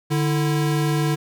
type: tone pair together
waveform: square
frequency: 148.1 / 329.6 Hz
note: D3 / E4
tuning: +15 / 0 cents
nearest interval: octave + major second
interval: 1385 cents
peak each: -20 / -26 dBFS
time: 0.1-1.16 s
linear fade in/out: 20 ms
effects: none